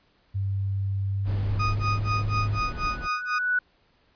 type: tone with pitch glide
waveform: sine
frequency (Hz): 98 to 103.83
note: G2 to G#2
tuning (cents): 0 to 0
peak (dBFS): -24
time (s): 0.34-2.6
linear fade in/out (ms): 20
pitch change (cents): +100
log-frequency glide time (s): 1.1-2.05
type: noise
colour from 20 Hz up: brown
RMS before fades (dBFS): -33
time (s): 1.24-3.09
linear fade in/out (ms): 50
type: tone with tremolo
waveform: 35% pulse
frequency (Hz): 1241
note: D#6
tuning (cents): -5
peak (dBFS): -22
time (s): 1.59-3.39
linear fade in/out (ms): 10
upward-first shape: sine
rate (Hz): 4.1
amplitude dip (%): 100
type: tone with exponential growth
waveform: sine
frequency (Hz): 1480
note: F#6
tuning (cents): 0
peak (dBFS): -19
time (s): 2.34-3.59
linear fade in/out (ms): 5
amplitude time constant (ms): 270
effects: pink hiss -64 dBFS RMS until 4.15 s + resampled to 11025 Hz